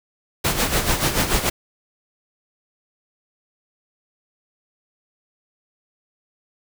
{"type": "noise with tremolo", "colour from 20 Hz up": "pink", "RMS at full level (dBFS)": -18, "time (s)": [0.44, 1.5], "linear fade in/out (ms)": 10, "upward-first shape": "sine", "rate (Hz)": 6.9, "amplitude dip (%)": 65, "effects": []}